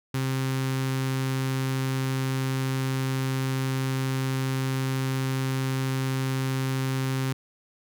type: tone with notch filter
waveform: sawtooth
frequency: 132.2 Hz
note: C3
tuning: 18 cents sharp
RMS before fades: -27 dBFS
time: 0.14-7.33 s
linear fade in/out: 5 ms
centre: 630 Hz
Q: 1.4
effects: none